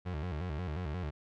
30% pulse tone with vibrato, 82.41 Hz, E2, in tune, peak -32 dBFS, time 0.05-1.11 s, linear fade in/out 20 ms, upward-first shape square, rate 5.6 Hz, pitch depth 160 cents each way, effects low-pass 3000 Hz 12 dB/octave

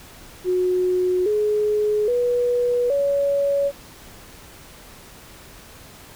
sine tone with pitch steps, 364.8 / 421.5 / 486.9 / 562.6 Hz, F#4 / G#4 / B4 / C#5, -24 / +26 / -25 / +26 cents, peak -17 dBFS, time 0.44-3.72 s, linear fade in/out 50 ms, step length 820 ms, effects pink hiss -44 dBFS RMS until 6.15 s

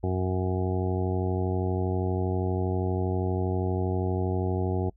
harmonic tone, 92.5 Hz, F#2, in tune, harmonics 1 / 2 / 3 / 4 / 5 / 7 / 8 / 9, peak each -27 / -33 / -35 / -31 / -36 / -39 / -39 / -41 dBFS, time 0.03-4.9 s, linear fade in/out 10 ms, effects noise-tail reverb RT60 0.1 s tail -26 dB re dry + added 50 Hz sine -56 dBFS peak until 4.96 s

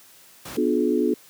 pink noise, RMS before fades -36 dBFS, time 0.45-0.57 s, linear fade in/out 5 ms
sine chord, B diminished seventh, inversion none, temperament just, 246.9 / 296.3 / 355.6 / 426.7 Hz, B3 / D4 / F4 / Ab4, 0 / +15 / +31 / +47 cents, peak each -24 dBFS, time 0.57-1.14 s, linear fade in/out 5 ms
effects white hiss -51 dBFS RMS until 1.29 s + high-pass 100 Hz 12 dB/octave

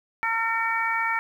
harmonic tone, 454.5 Hz, A#4, 44 cents flat, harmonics 2 / 3 / 4 / 5, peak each -28 / -28 / -28 / -28 dBFS, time 0.23-1.19 s, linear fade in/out 0 ms, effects 9-bit

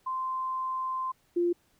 sine tone pair in turn, 1040 / 347.9 Hz, C6 / F4, -11 / -7 cents, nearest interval octave + perfect fifth, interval 1896 cents, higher first, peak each -29 / -23 dBFS, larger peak second, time 0.06-1.12 / 1.36-1.53 s, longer first, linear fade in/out 10 ms, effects pink hiss -68 dBFS RMS until 1.79 s

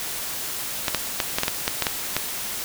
clicks, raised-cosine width 0.2 ms, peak -3 dBFS, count 10, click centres 0.882 / 0.947 / 1.202 / 1.385 / 1.434 / 1.481 / 1.679 / 1.823 / 1.868 / 2.166 s, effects white hiss -30 dBFS RMS until 2.64 s

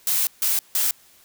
blue noise bursts at uneven times, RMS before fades -21 dBFS, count 3, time 0.07-0.27 / 0.42-0.59 / 0.75-0.91 s, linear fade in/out 2 ms, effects white hiss -54 dBFS RMS until 1.24 s

